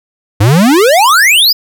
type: exponential sweep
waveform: square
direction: up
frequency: 95 to 5180 Hz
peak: -5 dBFS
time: 0.4-1.53 s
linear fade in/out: 10 ms
effects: none